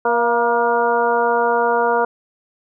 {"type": "harmonic tone with a mistuned harmonic", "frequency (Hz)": 237.1, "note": "A#3", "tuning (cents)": 30, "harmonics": [1, 2, 3, 4, 5, 6], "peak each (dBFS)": [-30, -18, -21, -19, -26, -23], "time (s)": [0.05, 2.05], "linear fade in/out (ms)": 5, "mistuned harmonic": 3, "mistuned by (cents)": -39, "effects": []}